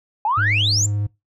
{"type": "exponential sweep", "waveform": "sine", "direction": "up", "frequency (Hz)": [815, 7459], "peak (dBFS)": -16, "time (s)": [0.25, 0.86], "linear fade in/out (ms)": 2}
{"type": "tone with vibrato", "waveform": "triangle", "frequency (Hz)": 103, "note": "G#2", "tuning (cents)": -14, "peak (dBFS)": -17, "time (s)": [0.37, 1.07], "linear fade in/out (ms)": 10, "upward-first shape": "triangle", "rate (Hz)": 14, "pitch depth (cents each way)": 12}
{"effects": ["noise-tail reverb RT60 0.2 s tail -21 dB re dry", "tanh soft clip ceiling -8 dBFS"]}